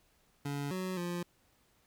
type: tone with pitch steps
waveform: 25% pulse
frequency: 142.5 / 185.7 / 174.9 Hz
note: C#3 / F#3 / F3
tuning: +48 / +7 / +3 cents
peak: -31 dBFS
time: 0.45-1.23 s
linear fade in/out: 5 ms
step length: 260 ms
effects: pink hiss -70 dBFS RMS until 1.86 s